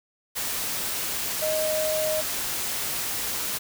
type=tone in noise; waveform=sine; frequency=622.3 Hz; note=D#5; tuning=in tune; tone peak=-24 dBFS; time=1.41-2.22 s; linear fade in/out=20 ms; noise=white; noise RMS=-29 dBFS; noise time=0.35-3.59 s; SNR=+2 dB; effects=none